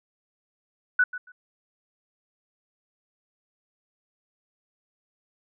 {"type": "tone with echo", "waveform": "sine", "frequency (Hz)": 1483, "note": "F#6", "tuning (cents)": 4, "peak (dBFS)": -16, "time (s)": [0.99, 1.04], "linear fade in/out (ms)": 5, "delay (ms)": 140, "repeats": 2, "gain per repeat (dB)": -15, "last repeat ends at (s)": 1.32, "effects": []}